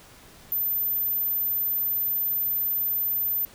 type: tone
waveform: sine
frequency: 13940 Hz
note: A9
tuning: 17 cents flat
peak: -23 dBFS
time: 0.52-3.45 s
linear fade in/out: 0 ms
effects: pink hiss -50 dBFS RMS until 3.54 s